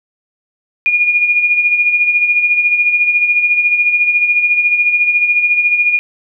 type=tone with tremolo; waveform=sine; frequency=2434 Hz; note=D#7; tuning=39 cents flat; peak=-7 dBFS; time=0.86-5.99 s; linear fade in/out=0 ms; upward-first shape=sine; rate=14 Hz; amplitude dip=55%; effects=none